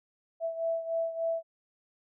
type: beating tone pair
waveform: sine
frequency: 659.3 / 662.7 Hz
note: E5 / E5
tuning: 0 / +9 cents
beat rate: 3.4 Hz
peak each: -30 / -35 dBFS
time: 0.4-1.43 s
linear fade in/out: 50 ms
effects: none